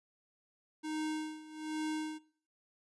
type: tone with tremolo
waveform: square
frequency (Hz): 310.1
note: D#4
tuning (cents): -6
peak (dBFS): -35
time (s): 0.83-2.19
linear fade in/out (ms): 20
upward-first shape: sine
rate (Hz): 1.2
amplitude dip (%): 85
effects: noise-tail reverb RT60 0.5 s tail -19 dB re dry + resampled to 24000 Hz